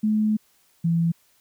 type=tone pair in turn; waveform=sine; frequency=214.5 / 167.29 Hz; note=A3 / E3; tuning=-44 / +26 cents; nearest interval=major third; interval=430 cents; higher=first; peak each=-18 dBFS; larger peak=neither; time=0.03-0.37 / 0.84-1.12 s; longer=first; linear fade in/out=10 ms; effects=white hiss -62 dBFS RMS until 1.4 s